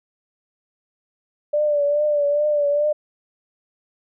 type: tone with vibrato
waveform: sine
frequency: 587.3 Hz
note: D5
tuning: in tune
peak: -16 dBFS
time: 1.53-2.93 s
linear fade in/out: 10 ms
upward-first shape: triangle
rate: 2.4 Hz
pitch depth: 51 cents each way
effects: none